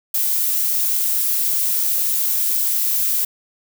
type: noise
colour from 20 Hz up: violet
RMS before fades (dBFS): -19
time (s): 0.14-3.25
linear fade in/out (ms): 5
effects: none